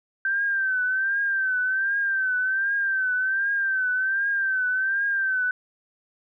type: tone with vibrato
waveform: sine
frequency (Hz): 1558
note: G6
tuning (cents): -11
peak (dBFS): -21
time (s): 0.25-5.51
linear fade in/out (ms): 2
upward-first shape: triangle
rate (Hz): 1.3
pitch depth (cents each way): 81
effects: none